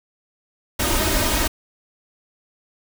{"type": "noise with comb filter", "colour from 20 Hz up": "pink", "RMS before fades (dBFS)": -20, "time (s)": [0.79, 1.48], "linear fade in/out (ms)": 10, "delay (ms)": 3.2, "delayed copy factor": 0.7, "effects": []}